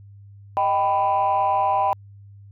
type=chord; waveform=sine; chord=Eb augmented; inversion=none; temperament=equal with one note detuned; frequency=622.3 / 784 / 994.6 Hz; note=Eb5 / G5 / B5; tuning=0 / 0 / +12 cents; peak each=-25 / -19 / -20 dBFS; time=0.57-1.93 s; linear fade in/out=0 ms; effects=tanh soft clip ceiling -12 dBFS + added 100 Hz sine -42 dBFS peak until 2.51 s